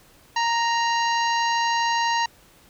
harmonic tone with a mistuned harmonic, 932.3 Hz, A#5, in tune, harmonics 1 / 2 / 3 / 4 / 5 / 6 / 7, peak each -21 / -27 / -31 / -33 / -35 / -37 / -38 dBFS, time 0.36-2.26 s, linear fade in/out 5 ms, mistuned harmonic 4, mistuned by +120 cents, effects pink hiss -54 dBFS RMS until 2.69 s

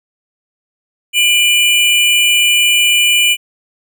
square tone pair together, 2406 / 2960 Hz, D7 / F#7, +41 / 0 cents, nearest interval major third, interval 359 cents, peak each -12 dBFS, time 1.13-3.37 s, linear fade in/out 50 ms, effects none

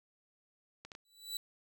clicks, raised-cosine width 0.2 ms, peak -30 dBFS, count 3, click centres 0.85 / 0.918 / 0.951 s
sawtooth tone with exponential growth, 3951 Hz, B7, in tune, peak -31 dBFS, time 1.05-1.37 s, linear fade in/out 2 ms, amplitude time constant 68 ms
effects none

